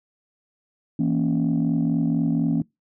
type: chord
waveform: sine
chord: A# diminished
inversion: second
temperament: equal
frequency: 164.81 / 233.1 / 277.2 Hz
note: E3 / A#3 / C#4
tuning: 0 / 0 / 0 cents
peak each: -22 dBFS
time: 0.99-2.62 s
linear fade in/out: 5 ms
effects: noise-tail reverb RT60 0.2 s tail -25 dB re dry + tanh soft clip ceiling -14 dBFS